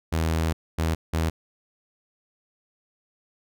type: tone bursts at uneven times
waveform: sawtooth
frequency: 80.9 Hz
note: E2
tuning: 32 cents flat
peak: -18 dBFS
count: 3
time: 0.12-0.53 / 0.78-0.95 / 1.13-1.3 s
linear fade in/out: 10 ms
effects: none